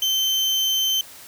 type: tone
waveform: 35% pulse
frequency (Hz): 3095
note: G7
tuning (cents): -23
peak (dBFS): -17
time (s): 0.02-1.01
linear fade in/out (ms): 2
effects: white hiss -43 dBFS RMS until 1.27 s